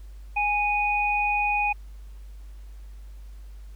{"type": "tone pair together", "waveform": "sine", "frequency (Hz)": [827.6, 2480], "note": ["G#5", "D#7"], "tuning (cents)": [-6, -6], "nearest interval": "octave + perfect fifth", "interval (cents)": 1900, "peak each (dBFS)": -24, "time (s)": [0.36, 1.73], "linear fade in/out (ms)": 10, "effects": ["added 50 Hz sine -39 dBFS peak until 3.75 s", "pink hiss -61 dBFS RMS until 3.75 s"]}